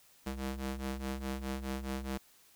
sawtooth ring-modulated tone, 132.6 Hz, C3, 23 cents sharp, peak -29 dBFS, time 0.26-2.18 s, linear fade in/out 10 ms, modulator 68.7 Hz, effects white hiss -63 dBFS RMS until 2.55 s

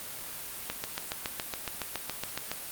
click train, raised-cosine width 0.2 ms, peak -14 dBFS, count 14, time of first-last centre 0.7-2.516 s, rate 7.16 Hz, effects white hiss -40 dBFS RMS until 2.71 s + Opus 32 kbps

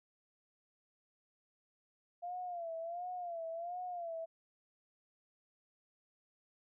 sine tone with vibrato, 690 Hz, F5, 21 cents flat, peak -39 dBFS, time 2.22-4.26 s, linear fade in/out 20 ms, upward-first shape sine, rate 1.4 Hz, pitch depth 93 cents each way, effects none

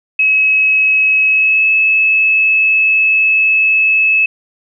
sine tone with pitch glide, 2566 to 2596 Hz, E7 to E7, -47 to -27 cents, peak -8 dBFS, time 0.19-4.26 s, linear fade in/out 5 ms, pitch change +20 cents, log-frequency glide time 1.27-1.67 s, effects none

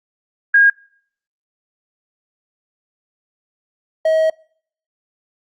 sine / triangle tone pair in turn, 1629 / 637.2 Hz, G#6 / D#5, -34 / +41 cents, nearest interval octave + major third, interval 1625 cents, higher first, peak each -7 / -10 dBFS, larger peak first, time 0.54-0.7 / 4.05-4.3 s, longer second, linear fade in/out 5 ms, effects noise-tail reverb RT60 0.6 s tail -26 dB re dry + Opus 48 kbps

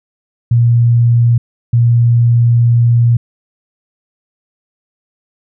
sine tone pair in turn, 118.4 / 118.4 Hz, A#2 / A#2, +27 / +27 cents, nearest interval unison, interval 0 cents, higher neither, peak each -6 dBFS, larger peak neither, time 0.51-1.38 / 1.73-3.17 s, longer second, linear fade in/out 5 ms, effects none

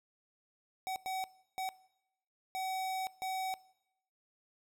square tone bursts at uneven times, 756 Hz, F#5, 37 cents sharp, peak -36 dBFS, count 5, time 0.87-0.96 / 1.06-1.24 / 1.58-1.69 / 2.55-3.07 / 3.22-3.54 s, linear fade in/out 0 ms, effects noise-tail reverb RT60 0.8 s tail -20 dB re dry

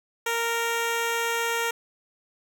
10% pulse tone, 463.9 Hz, A#4, 8 cents flat, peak -16 dBFS, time 0.26-1.71 s, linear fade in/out 5 ms, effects none

